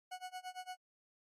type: tone with tremolo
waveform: 40% pulse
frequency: 736 Hz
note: F#5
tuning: 9 cents flat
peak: -40 dBFS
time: 0.11-0.77 s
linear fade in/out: 10 ms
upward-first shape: sine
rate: 8.8 Hz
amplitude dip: 95%
effects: low-pass 11000 Hz 12 dB/octave + MP3 64 kbps